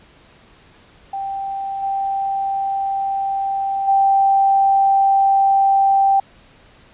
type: tone with level steps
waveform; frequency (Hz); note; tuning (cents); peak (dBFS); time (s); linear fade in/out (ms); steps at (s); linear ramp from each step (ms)
sine; 784; G5; 0; -22 / -18 / -11; 1.13-6.2; 5; 1.82 / 3.87; 20
effects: pink hiss -49 dBFS RMS until 6.93 s + resampled to 8000 Hz